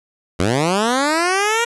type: linear sweep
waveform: 10% pulse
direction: up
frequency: 80.9 to 477.8 Hz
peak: -7 dBFS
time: 0.39-1.65 s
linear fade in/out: 10 ms
effects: resampled to 24000 Hz